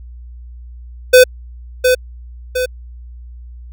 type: tone with echo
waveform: square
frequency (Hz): 505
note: B4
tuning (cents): +39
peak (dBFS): -3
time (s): 1.13-1.24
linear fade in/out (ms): 10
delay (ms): 710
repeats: 2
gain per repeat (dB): -6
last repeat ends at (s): 2.66
effects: added 60 Hz sine -31 dBFS peak until 3.72 s